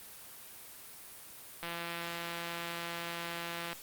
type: click train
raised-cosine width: 0.3 ms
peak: -23 dBFS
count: 358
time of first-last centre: 1.63-3.73 s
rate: 170 Hz
effects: white hiss -50 dBFS RMS until 3.82 s + Opus 32 kbps